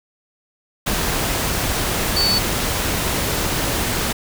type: tone in noise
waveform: sine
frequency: 4499 Hz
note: C#8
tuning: 25 cents sharp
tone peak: -16 dBFS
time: 2.16-2.39 s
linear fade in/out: 10 ms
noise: pink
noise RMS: -21 dBFS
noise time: 0.86-4.13 s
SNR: +2 dB
effects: none